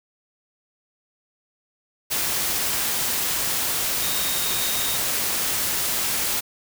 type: tone in noise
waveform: sine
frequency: 3721 Hz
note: A#7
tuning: 4 cents flat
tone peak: -31 dBFS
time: 4.01-4.98 s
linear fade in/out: 20 ms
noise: white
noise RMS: -24 dBFS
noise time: 2.1-6.41 s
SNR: -10 dB
effects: none